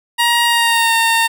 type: tone with pitch glide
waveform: 15% pulse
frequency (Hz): 945 to 913.9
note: A#5 to A#5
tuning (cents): +23 to -35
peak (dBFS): -5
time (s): 0.18-1.28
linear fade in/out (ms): 20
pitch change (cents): -58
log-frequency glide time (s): 0.45-0.94
effects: none